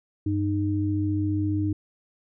sine tone pair together, 97.39 / 306.7 Hz, G2 / D#4, -11 / -25 cents, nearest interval octave + minor sixth, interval 1986 cents, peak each -25 dBFS, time 0.26-1.73 s, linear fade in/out 5 ms, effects none

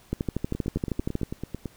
two click trains, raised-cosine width 3 ms, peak -18 / -13 dBFS, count 11 / 15, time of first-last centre 0.55-1.657 / 0.13-1.232 s, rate 9.03 / 12.7 Hz, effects pink hiss -56 dBFS RMS until 1.76 s

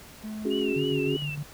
triangle tone, 215.1 Hz, A3, 39 cents flat, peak -31 dBFS, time 0.23-0.74 s, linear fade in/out 20 ms
sine chord, C# suspended fourth, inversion none, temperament equal, 277.2 / 370 / 415.3 Hz, C#4 / F#4 / G#4, 0 / 0 / 0 cents, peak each -29 dBFS, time 0.45-1.17 s, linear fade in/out 5 ms
sine tone with vibrato, 2800 Hz, F7, 4 cents sharp, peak -33 dBFS, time 0.5-1.36 s, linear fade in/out 20 ms, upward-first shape sine, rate 3.3 Hz, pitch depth 92 cents each way
sine tone with tremolo, 146.83 Hz, D3, in tune, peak -29 dBFS, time 0.76-1.43 s, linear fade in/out 5 ms, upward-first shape square, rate 6.5 Hz, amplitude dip 45%
effects pink hiss -48 dBFS RMS until 1.53 s

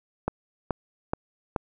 click train, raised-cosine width 1 ms, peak -11 dBFS, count 4, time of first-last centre 0.28-1.562 s, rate 2.34 Hz, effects none

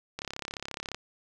click train, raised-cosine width 0.2 ms, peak -18 dBFS, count 27, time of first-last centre 0.19-0.946 s, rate 34.4 Hz, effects 9-bit

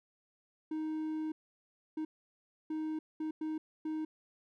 triangle tone bursts at uneven times, 312.4 Hz, D#4, 7 cents sharp, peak -32 dBFS, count 6, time 0.71-1.32 / 1.97-2.05 / 2.7-2.99 / 3.2-3.31 / 3.41-3.58 / 3.85-4.05 s, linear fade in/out 5 ms, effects none

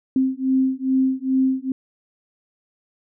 sine beating tone pair, 261.6 / 264 Hz, C4 / C4, 0 / +16 cents, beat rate 2.4 Hz, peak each -20 dBFS, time 0.16-1.72 s, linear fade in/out 2 ms, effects none

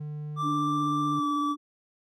triangle tone, 149.9 Hz, D3, 36 cents sharp, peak -31 dBFS, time 0-1.2 s, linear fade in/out 10 ms
triangle tone with pitch glide, 1174.7 to 1154.5 Hz, D6 to D6, 0 to -30 cents, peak -25 dBFS, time 0.36-1.56 s, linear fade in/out 50 ms, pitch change -30 cents, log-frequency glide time 1.12-1.25 s
sine tone with vibrato, 293.7 Hz, D4, in tune, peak -28 dBFS, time 0.42-1.57 s, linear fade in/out 50 ms, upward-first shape sine, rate 16 Hz, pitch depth 16 cents each way
effects none

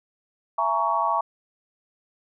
sine chord, A# half-diminished seventh, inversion second, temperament just, 671.3 / 839.1 / 932.3 / 1118.8 Hz, E5 / G#5 / A#5 / C#6, +31 / +18 / 0 / +16 cents, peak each -28 / -28 / -25 / -24 dBFS, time 0.58-1.21 s, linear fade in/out 5 ms, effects none

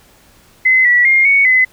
sine tone with pitch steps, 2044 / 1947 / 2124 / 2225 / 2028 Hz, C7 / B6 / C7 / C#7 / B6, -41 / -25 / +25 / +6 / +45 cents, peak -7 dBFS, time 0.65-1.65 s, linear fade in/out 10 ms, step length 200 ms, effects pink hiss -48 dBFS RMS until 1.72 s

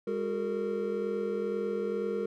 triangle tone cluster, 202.6 / 368.8 / 416.9 / 459 Hz, G#3 / F#4 / G#4 / A#4, -43 / -6 / +7 / -27 cents, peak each -35 / -34 / -36 / -30 dBFS, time 0.07-2.26 s, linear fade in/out 5 ms, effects none

